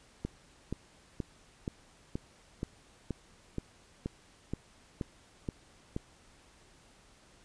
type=click train; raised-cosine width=3 ms; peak=-21 dBFS; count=13; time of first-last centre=0.25-5.964 s; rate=2.1 Hz; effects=pink hiss -61 dBFS RMS until 7.44 s + resampled to 22050 Hz